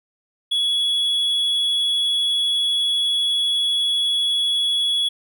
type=tone; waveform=triangle; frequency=3372 Hz; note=G#7; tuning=26 cents sharp; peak=-16 dBFS; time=0.51-5.09 s; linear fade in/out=10 ms; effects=none